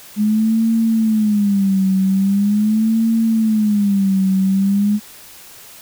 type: tone with vibrato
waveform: sine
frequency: 207.7 Hz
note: G#3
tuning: in tune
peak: -12 dBFS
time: 0.16-5 s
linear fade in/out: 50 ms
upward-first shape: sine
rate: 0.42 Hz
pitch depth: 150 cents each way
effects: white hiss -40 dBFS RMS until 5.81 s